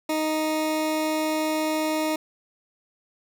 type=tone; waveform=20% pulse; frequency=311.4 Hz; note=D#4; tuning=2 cents sharp; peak=-18 dBFS; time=0.09-2.16 s; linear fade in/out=5 ms; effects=none